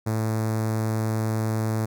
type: tone with notch filter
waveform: sawtooth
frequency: 110 Hz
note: A2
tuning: in tune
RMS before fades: -25 dBFS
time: 0.06-1.86 s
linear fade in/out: 10 ms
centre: 3000 Hz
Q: 0.68
effects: none